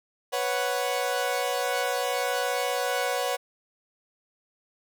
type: chord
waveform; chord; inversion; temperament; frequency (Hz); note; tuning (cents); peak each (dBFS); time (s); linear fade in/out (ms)
sawtooth; B suspended second; none; equal; 493.9 / 554.4 / 740; B4 / C#5 / F#5; 0 / 0 / 0; -26; 0.32-3.37; 20
effects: none